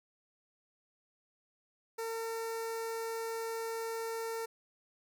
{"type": "tone with notch filter", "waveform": "sawtooth", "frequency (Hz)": 453.8, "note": "A#4", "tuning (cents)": -47, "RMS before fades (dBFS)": -38, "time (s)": [1.98, 4.46], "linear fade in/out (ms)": 10, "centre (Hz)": 3200, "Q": 1.5, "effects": []}